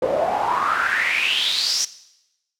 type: noise with band-pass filter sweep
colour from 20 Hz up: pink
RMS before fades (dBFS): -21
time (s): 0.02-1.85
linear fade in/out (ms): 5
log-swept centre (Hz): 500 to 5900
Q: 7.6
effects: noise-tail reverb RT60 0.9 s tail -17 dB re dry